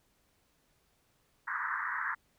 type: band-pass noise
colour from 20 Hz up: white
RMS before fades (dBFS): -35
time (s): 1.47-2.15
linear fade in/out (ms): 10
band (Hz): 940 to 1900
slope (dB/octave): 96
effects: pink hiss -72 dBFS RMS until 2.38 s